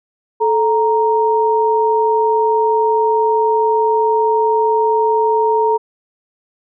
sine tone pair together, 436.7 / 932.3 Hz, A4 / A#5, -13 / 0 cents, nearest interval octave + minor second, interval 1313 cents, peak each -14 dBFS, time 0.4-5.78 s, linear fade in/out 20 ms, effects none

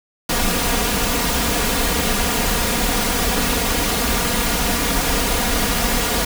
pink noise with comb filter, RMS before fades -19 dBFS, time 0.29-6.25 s, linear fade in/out 5 ms, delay 4.2 ms, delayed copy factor +0.65, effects none

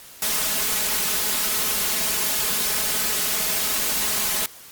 white noise with comb filter, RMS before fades -23 dBFS, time 0.22-4.46 s, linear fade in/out 2 ms, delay 4.7 ms, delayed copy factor +1, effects white hiss -44 dBFS RMS until 4.71 s + Opus 48 kbps

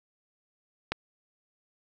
click, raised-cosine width 0.3 ms, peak -12 dBFS, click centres 0.92 s, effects none

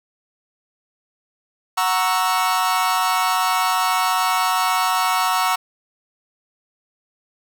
40% pulse chord, F# dominant seventh, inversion none, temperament equal, 740 / 932.3 / 1108.7 / 1318.5 Hz, F#5 / A#5 / C#6 / E6, 0 / 0 / 0 / 0 cents, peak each -22 dBFS, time 1.77-5.56 s, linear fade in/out 10 ms, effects none

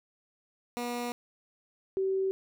15% pulse / sine tone pair in turn, 241.6 / 383.5 Hz, B3 / G4, -38 / -38 cents, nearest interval minor sixth, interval 800 cents, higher second, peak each -26 dBFS, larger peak neither, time 0.77-1.12 / 1.97-2.31 s, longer first, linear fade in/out 0 ms, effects none

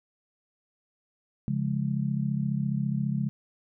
sine chord, Db major, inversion none, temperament just, 138.59 / 173.24 / 207.9 Hz, Db3 / F3 / Ab3, 0 / -14 / +2 cents, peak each -28 / -32 / -30 dBFS, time 1.48-3.29 s, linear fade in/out 0 ms, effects none

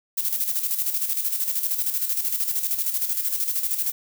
violet noise with tremolo, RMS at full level -23 dBFS, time 0.17-3.92 s, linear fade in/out 10 ms, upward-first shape square, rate 13 Hz, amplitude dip 55%, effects none

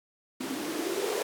blue noise with band-pass filter sweep, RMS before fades -32 dBFS, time 0.4-1.23 s, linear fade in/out 10 ms, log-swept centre 250 to 460 Hz, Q 7.1, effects none

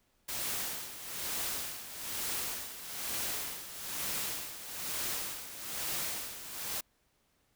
white noise with tremolo, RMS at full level -35 dBFS, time 0.28-6.81 s, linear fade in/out 10 ms, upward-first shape sine, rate 1.1 Hz, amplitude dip 70%, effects pink hiss -73 dBFS RMS until 7.55 s

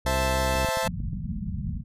harmonic tone, 65.41 Hz, C2, in tune, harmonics 1 / 2 / 3 / 4 / 5 / 6 / 7, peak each -27 / -33 / -37 / -39 / -41 / -43 / -44 dBFS, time 0.05-0.66 s, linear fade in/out 5 ms
sawtooth chord, A minor, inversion first, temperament equal, 523.3 / 659.3 / 880 Hz, C5 / E5 / A5, 0 / 0 / 0 cents, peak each -25 dBFS, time 0.06-0.88 s, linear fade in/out 5 ms
clicks, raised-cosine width 5 ms, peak -23 dBFS, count 7, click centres 0.552 / 0.647 / 0.688 / 0.772 / 0.872 / 1.003 / 1.133 s
white low-pass noise, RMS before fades -31 dBFS, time 0.82-1.84 s, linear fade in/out 50 ms, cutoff 220 Hz, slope 96 dB/octave
effects resampled to 32000 Hz

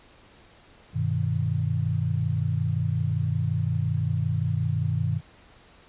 sine chord, G augmented, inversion none, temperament equal, 98 / 123.47 / 155.56 Hz, G2 / B2 / D#3, 0 / 0 / 0 cents, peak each -27 dBFS, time 0.93-5.21 s, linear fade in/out 50 ms, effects pink hiss -54 dBFS RMS until 5.88 s + resampled to 8000 Hz

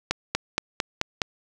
accelerating click train, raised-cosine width 0.2 ms, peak -5 dBFS, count 6, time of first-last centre 0.11-1.218 s, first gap 240 ms, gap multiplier 0.96, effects none

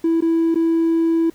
triangle tone with dropouts, 329.6 Hz, E4, in tune, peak -11 dBFS, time 0.04-1.3 s, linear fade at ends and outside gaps 5 ms, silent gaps 0.207-0.222 / 0.545-0.556 s, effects tanh soft clip ceiling -10 dBFS + pink hiss -52 dBFS RMS until 1.34 s

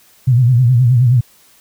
sine tone with vibrato, 123.47 Hz, B2, in tune, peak -7 dBFS, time 0.27-1.21 s, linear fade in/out 10 ms, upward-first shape sine, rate 9.5 Hz, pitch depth 110 cents each way, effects white hiss -49 dBFS RMS until 1.6 s

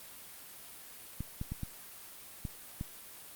clicks, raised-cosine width 5 ms, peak -24 dBFS, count 6, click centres 1.206 / 1.414 / 1.52 / 1.633 / 2.452 / 2.811 s, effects white hiss -50 dBFS RMS until 3.35 s + Opus 32 kbps

